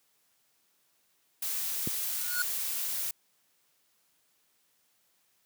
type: noise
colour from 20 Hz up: blue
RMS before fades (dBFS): -33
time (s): 1.42-3.11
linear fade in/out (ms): 5
type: click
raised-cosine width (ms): 3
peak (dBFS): -19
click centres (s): 1.874
type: tone with exponential growth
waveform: square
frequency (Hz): 1448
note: F#6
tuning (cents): -38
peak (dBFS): -26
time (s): 2.13-2.42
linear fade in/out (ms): 2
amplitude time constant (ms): 62
effects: white hiss -71 dBFS RMS until 5.45 s + high-pass 100 Hz 12 dB/octave